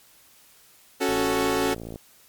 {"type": "chord", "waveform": "sawtooth", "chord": "F# minor", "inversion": "second", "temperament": "equal", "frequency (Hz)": [277.2, 370, 440], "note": ["C#4", "F#4", "A4"], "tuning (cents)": [0, 0, 0], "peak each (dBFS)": -22, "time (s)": [1, 1.75], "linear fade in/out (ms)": 20}
{"type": "click train", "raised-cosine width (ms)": 2, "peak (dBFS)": -23, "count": 50, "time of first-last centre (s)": [1.09, 1.959], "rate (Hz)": 56.4}
{"effects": ["white hiss -55 dBFS RMS until 2.28 s", "MP3 96 kbps"]}